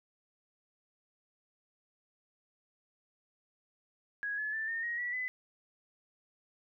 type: tone with pitch steps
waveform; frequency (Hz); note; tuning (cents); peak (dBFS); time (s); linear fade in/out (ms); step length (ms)
sine; 1660 / 1713.6 / 1768.9 / 1826 / 1884.9 / 1945.8 / 2009; G#6 / A6 / A6 / A#6 / A#6 / B6 / B6; -1 / -46 / +9 / -36 / +19 / -26 / +29; -33; 4.23-5.28; 0; 150
effects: none